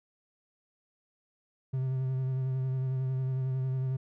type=tone with vibrato; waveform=triangle; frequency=130.81 Hz; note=C3; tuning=in tune; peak=-26 dBFS; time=1.73-3.97 s; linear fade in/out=10 ms; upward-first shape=sine; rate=11 Hz; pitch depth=24 cents each way; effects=none